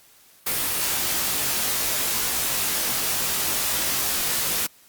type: noise with comb filter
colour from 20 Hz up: white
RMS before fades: -24 dBFS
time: 0.46-4.67 s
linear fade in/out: 10 ms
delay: 19 ms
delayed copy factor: -0.85
effects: white hiss -54 dBFS RMS until 4.88 s + Opus 48 kbps